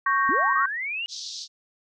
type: chord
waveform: sine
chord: G diminished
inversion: second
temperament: equal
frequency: 1108.7 / 1568 / 1864.7 Hz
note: Db6 / G6 / Bb6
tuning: 0 / 0 / 0 cents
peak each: -21 / -26 / -26 dBFS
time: 0.06-0.66 s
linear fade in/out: 5 ms
type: linear sweep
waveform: sine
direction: up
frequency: 233.1 to 2901 Hz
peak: -27 dBFS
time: 0.29-1.06 s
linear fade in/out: 0 ms
type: band-pass noise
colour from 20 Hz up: pink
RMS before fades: -36 dBFS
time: 1.08-1.48 s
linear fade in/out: 50 ms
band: 3800 to 6100 Hz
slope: 48 dB/octave
effects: none